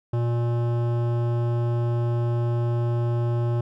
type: tone with hard clipping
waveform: sine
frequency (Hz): 118.7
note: A#2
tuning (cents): +32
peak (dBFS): -23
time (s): 0.13-3.61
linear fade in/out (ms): 5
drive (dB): 15
effects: none